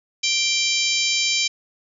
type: harmonic tone with a mistuned harmonic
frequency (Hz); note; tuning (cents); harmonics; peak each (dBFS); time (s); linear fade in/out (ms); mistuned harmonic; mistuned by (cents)
785; G5; +2; 3 / 4 / 5 / 6 / 7 / 8 / 9; -24 / -25 / -26 / -27 / -27 / -28 / -29; 0.23-1.48; 10; 7; -44
effects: none